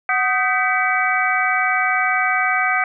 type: tone cluster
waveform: sine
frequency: 742 / 1244 / 1540 / 1980 / 2281 Hz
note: F#5 / D#6 / G6 / B6 / C#7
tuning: +5 / -1 / -31 / +4 / +49 cents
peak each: -22 dBFS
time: 0.09-2.84 s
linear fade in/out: 2 ms
effects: none